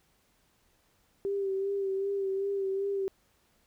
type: tone with vibrato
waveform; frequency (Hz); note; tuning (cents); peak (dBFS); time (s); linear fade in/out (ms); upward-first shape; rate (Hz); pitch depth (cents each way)
sine; 392; G4; 0; -28; 1.25-3.08; 0; sine; 2.6; 34
effects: pink hiss -69 dBFS RMS until 3.66 s